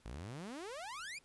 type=exponential sweep; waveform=sawtooth; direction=up; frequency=49.73 to 2526 Hz; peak=-40 dBFS; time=0.05-1.19 s; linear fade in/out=10 ms; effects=pink hiss -69 dBFS RMS until 1.24 s + resampled to 24000 Hz